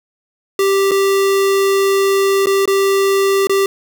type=tone with dropouts; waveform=square; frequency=392 Hz; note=G4; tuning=in tune; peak=-12 dBFS; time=0.59-3.66 s; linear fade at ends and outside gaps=2 ms; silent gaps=0.911-0.916 / 2.459-2.469 / 2.656-2.676 / 3.471-3.495 s; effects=7-bit